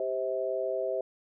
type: chord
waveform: sine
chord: C major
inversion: second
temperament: equal with one note detuned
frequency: 392 / 523.3 / 644.6 Hz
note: G4 / C5 / E5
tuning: 0 / 0 / -39 cents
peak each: -34 / -32 / -32 dBFS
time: 0-1.01 s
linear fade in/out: 2 ms
effects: none